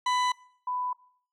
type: tone pair in turn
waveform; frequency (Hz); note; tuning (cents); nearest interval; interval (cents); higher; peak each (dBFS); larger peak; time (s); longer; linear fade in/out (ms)
40% pulse / sine; 996 / 996; B5 / B5; +14 / +14; unison; 0; neither; -23 / -28; first; 0.06-0.32 / 0.67-0.93; neither; 5
effects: noise-tail reverb RT60 0.6 s tail -22 dB re dry + low-pass 6000 Hz 12 dB/octave